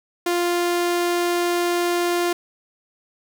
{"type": "tone", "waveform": "sawtooth", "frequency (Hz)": 349.2, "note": "F4", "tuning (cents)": 0, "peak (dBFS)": -15, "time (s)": [0.26, 2.33], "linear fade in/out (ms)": 5, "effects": []}